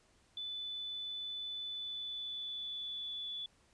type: tone with pitch glide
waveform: sine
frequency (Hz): 3493 to 3447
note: A7 to A7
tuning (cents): -13 to -36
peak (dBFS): -39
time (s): 0.37-3.46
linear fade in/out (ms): 2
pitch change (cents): -23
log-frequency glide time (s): 1.67-3.32
effects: pink hiss -69 dBFS RMS until 3.73 s + resampled to 22050 Hz